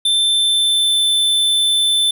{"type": "tone with pitch glide", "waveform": "square", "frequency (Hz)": [3552, 3530], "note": ["A7", "A7"], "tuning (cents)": [16, 5], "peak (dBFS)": -13, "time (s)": [0.05, 2.11], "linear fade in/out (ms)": 5, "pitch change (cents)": -11, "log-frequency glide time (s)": [0.17, 1.09], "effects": []}